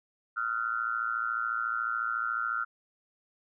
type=tone with amplitude modulation; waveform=sine; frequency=1381 Hz; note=F6; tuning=20 cents flat; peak=-24 dBFS; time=0.36-2.65 s; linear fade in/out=20 ms; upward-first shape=sine; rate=114 Hz; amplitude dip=100%; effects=none